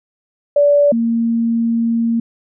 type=tone pair in turn; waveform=sine; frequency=578 / 230.7 Hz; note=D5 / A#3; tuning=-28 / -18 cents; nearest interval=octave + major third; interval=1590 cents; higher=first; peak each=-8 / -13 dBFS; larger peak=first; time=0.56-0.92 / 0.92-2.2 s; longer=second; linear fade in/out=5 ms; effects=none